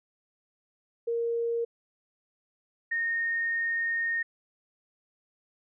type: tone pair in turn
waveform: sine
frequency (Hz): 466.2 / 1844.4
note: A#4 / A#6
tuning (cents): 0 / -19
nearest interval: 2 octaves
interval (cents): 2381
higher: second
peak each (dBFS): -26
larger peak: neither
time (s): 1.07-1.65 / 2.91-4.23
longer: second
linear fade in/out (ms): 10
effects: none